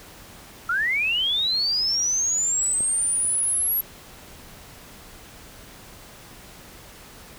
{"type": "linear sweep", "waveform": "sine", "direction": "up", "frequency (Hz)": [1337, 11660], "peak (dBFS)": -20, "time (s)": [0.69, 3.81], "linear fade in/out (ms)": 5}
{"type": "clicks", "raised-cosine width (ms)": 2, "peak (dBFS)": [-23, -30], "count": 2, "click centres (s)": [2.806, 3.249]}
{"effects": ["pink hiss -45 dBFS RMS until 7.38 s"]}